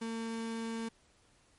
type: tone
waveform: 35% pulse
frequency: 227.1 Hz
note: A#3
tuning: 45 cents flat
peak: -34 dBFS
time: 0.01-0.89 s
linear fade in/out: 10 ms
effects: pink hiss -67 dBFS RMS until 1.58 s + MP3 48 kbps